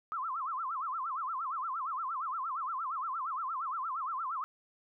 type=tone with vibrato; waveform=sine; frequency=1174.7 Hz; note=D6; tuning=in tune; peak=-33 dBFS; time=0.12-4.44 s; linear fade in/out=0 ms; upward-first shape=sine; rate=8.6 Hz; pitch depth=260 cents each way; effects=none